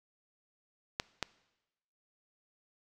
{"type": "clicks", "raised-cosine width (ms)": 0.2, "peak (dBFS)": -14, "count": 2, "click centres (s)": [0.999, 1.227], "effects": ["noise-tail reverb RT60 1.0 s tail -21 dB re dry"]}